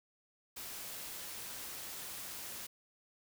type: noise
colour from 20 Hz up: white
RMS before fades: -45 dBFS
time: 0.56-2.67 s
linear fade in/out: 10 ms
effects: none

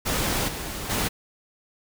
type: noise with level steps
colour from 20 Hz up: pink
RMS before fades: -25 / -33 / -25 dBFS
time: 0.05-1.09 s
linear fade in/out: 20 ms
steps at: 0.47 / 0.89 s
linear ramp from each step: 20 ms
effects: none

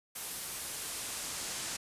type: noise with band-pass filter sweep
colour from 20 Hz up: brown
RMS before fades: -40 dBFS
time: 0.15-1.77 s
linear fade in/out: 10 ms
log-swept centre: 12000 to 7800 Hz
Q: 1.1
effects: resampled to 32000 Hz

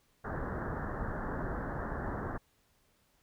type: low-pass noise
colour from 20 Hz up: pink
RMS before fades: -37 dBFS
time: 0.24-2.38 s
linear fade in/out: 10 ms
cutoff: 1800 Hz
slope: 96 dB/octave
effects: pink hiss -71 dBFS RMS until 3.22 s

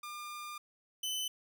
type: tone pair in turn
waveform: sawtooth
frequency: 1202 / 3029 Hz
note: D6 / F#7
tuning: +40 / +40 cents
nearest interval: octave + major third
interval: 1600 cents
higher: second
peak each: -38 / -31 dBFS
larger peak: second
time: 0.03-0.58 / 1.03-1.28 s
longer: first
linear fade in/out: 5 ms
effects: none

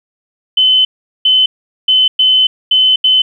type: tone bursts at uneven times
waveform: sine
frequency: 3042 Hz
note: F#7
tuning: 47 cents sharp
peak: -6 dBFS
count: 6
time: 0.57-0.85 / 1.25-1.46 / 1.88-2.08 / 2.19-2.47 / 2.71-2.96 / 3.04-3.22 s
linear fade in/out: 5 ms
effects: 8-bit

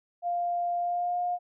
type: tone with pitch glide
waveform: sine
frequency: 699 to 710.8 Hz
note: F5 to F5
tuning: +1 to +30 cents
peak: -26 dBFS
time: 0.22-1.39 s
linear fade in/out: 50 ms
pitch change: +29 cents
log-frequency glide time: 0.78-1.19 s
effects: none

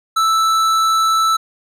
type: tone with tanh clipping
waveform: sine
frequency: 1318.5 Hz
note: E6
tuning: in tune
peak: -14 dBFS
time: 0.16-1.37 s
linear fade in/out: 10 ms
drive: 15 dB
effects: none

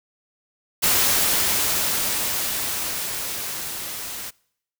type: noise with level ramp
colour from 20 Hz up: white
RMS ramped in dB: -18 to -33 dBFS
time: 0.82-4.31 s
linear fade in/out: 20 ms
effects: noise-tail reverb RT60 0.7 s tail -25 dB re dry

